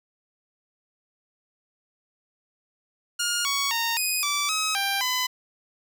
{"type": "tone with pitch steps", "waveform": "10% pulse", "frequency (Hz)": [1420, 1118, 923, 2497, 1161, 1275, 791, 1008], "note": ["F6", "C#6", "A#5", "D#7", "D6", "D#6", "G5", "B5"], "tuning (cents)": [28, 14, -17, 6, -20, 42, 15, 35], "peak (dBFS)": -15, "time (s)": [3.19, 5.27], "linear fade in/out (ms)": 10, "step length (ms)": 260, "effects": []}